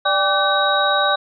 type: tone cluster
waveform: sine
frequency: 587 / 794 / 1159 / 1524 / 3818 Hz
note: D5 / G5 / D6 / G6 / A#7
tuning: -1 / +22 / -23 / -49 / +41 cents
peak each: -21 dBFS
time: 0.05-1.16 s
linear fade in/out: 10 ms
effects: none